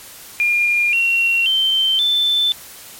sine tone with pitch steps, 2411 / 2738 / 3109 / 3530 Hz, D7 / F7 / G7 / A7, +45 / -35 / -15 / +5 cents, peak -13 dBFS, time 0.4-2.52 s, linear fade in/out 0 ms, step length 530 ms, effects white hiss -38 dBFS RMS until 2.99 s + MP3 64 kbps

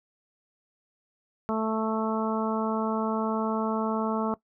harmonic tone, 220.2 Hz, A3, 2 cents sharp, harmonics 1 / 2 / 3 / 4 / 5 / 6, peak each -28 / -31 / -33 / -34 / -35 / -36 dBFS, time 1.49-4.34 s, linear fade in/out 0 ms, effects noise-tail reverb RT60 0.1 s tail -19 dB re dry

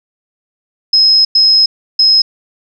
sine tone bursts at uneven times, 5130 Hz, E8, 48 cents flat, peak -5 dBFS, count 3, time 0.93-1.25 / 1.35-1.66 / 1.99-2.22 s, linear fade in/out 5 ms, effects none

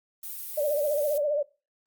violet noise, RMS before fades -37 dBFS, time 0.23-1.18 s, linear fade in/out 5 ms
sine tone with vibrato, 587.3 Hz, D5, in tune, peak -23 dBFS, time 0.57-1.43 s, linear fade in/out 10 ms, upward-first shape triangle, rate 15 Hz, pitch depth 85 cents each way
effects noise-tail reverb RT60 0.3 s tail -21 dB re dry + Opus 32 kbps

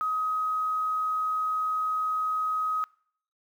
sine tone with quantisation, 1263 Hz, D#6, 26 cents sharp, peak -25 dBFS, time 0.01-2.84 s, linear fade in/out 0 ms, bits 9, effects noise-tail reverb RT60 0.6 s tail -24 dB re dry

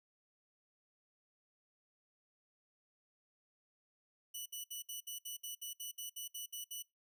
10% pulse tone bursts, 2960 Hz, F#7, in tune, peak -34 dBFS, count 14, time 4.34-6.826 s, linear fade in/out 10 ms, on 120 ms, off 62 ms, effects noise-tail reverb RT60 0.2 s tail -22 dB re dry

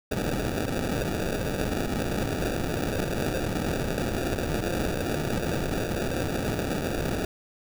white noise with sample-and-hold, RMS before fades -28 dBFS, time 0.11-7.25 s, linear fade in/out 5 ms, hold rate 1050 Hz, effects none

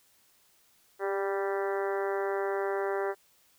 harmonic tone with a mistuned harmonic, 196 Hz, G3, in tune, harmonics 2 / 3 / 4 / 5 / 6 / 7 / 8 / 9 / 10, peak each -30 / -36 / -37 / -41 / -43 / -42 / -43 / -44 / -46 dBFS, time 0.99-3.15 s, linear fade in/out 50 ms, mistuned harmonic 2, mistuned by +16 cents, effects white hiss -65 dBFS RMS until 3.58 s

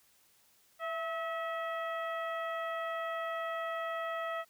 harmonic tone with a mistuned harmonic, 646 Hz, E5, 35 cents flat, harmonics 1 / 2 / 3 / 4 / 5, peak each -37 / -38 / -42 / -51 / -52 dBFS, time 0.79-4.45 s, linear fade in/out 50 ms, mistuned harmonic 1, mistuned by +47 cents, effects white hiss -67 dBFS RMS until 4.49 s

